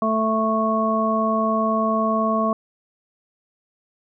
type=harmonic tone; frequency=220.5 Hz; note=A3; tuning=4 cents sharp; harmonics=1 / 2 / 3 / 5; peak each=-22 / -29 / -23 / -22 dBFS; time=0.02-2.53 s; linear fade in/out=2 ms; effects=none